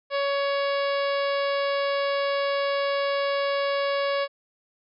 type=harmonic tone; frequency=560 Hz; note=C#5; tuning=18 cents sharp; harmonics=1 / 2 / 3 / 4 / 5 / 6 / 7 / 8 / 9; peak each=-24 / -30 / -34 / -36 / -38 / -40 / -41 / -42 / -43 dBFS; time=0.1-4.28 s; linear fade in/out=50 ms; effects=none